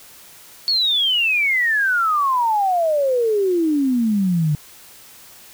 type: exponential sweep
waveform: sine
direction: down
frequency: 4453 to 145.2 Hz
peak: -15 dBFS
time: 0.68-4.55 s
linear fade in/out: 0 ms
effects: white hiss -44 dBFS RMS until 5.53 s